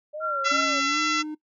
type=tone with vibrato; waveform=sine; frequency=586 Hz; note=D5; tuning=4 cents flat; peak=-31 dBFS; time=0.13-0.81 s; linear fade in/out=20 ms; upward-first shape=sine; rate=2.5 Hz; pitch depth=130 cents each way
type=tone; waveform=sine; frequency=1372 Hz; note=F6; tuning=31 cents flat; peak=-24 dBFS; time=0.2-0.66 s; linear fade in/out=50 ms
type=harmonic tone; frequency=674 Hz; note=E5; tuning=38 cents sharp; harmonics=2 / 3 / 4 / 5 / 6 / 7 / 8 / 9 / 10; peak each=-25 / -29 / -31 / -33 / -35 / -36 / -37 / -38 / -39 dBFS; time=0.44-1.23 s; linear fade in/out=20 ms
type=tone with pitch glide; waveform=triangle; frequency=277.2 to 305.8 Hz; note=C#4 to D#4; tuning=0 to -30 cents; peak=-28 dBFS; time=0.51-1.35 s; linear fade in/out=10 ms; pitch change=+170 cents; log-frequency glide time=0.85-1 s
effects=noise-tail reverb RT60 0.1 s tail -20 dB re dry